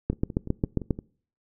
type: two click trains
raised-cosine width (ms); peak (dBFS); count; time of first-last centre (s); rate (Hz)
3; -10 / -22; 7 / 6; 0.1-0.908 / 0.13-0.989; 7.43 / 5.82
effects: noise-tail reverb RT60 0.5 s tail -24 dB re dry